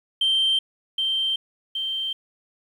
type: tone with echo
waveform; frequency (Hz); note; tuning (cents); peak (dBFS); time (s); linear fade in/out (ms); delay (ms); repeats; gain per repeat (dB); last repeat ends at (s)
sine; 3136; G7; 0; -16; 0.21-0.59; 5; 770; 2; -4; 2.13
effects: tanh soft clip ceiling -15 dBFS + 9-bit